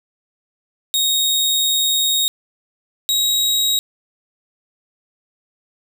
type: tone pair in turn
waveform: sawtooth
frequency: 3750 / 3811 Hz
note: A#7 / A#7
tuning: +10 / +38 cents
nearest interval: unison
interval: 28 cents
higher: second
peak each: -12 dBFS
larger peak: neither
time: 0.94-2.28 / 3.09-3.79 s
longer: first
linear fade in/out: 0 ms
effects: none